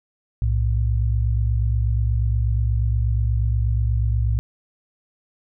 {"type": "tone pair together", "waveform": "sine", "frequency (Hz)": [61.8, 110.12], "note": ["B1", "A2"], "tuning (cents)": [2, 2], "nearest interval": "minor seventh", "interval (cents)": 1000, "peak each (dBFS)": [-19, -21], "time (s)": [0.42, 4.39], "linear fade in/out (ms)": 0, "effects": []}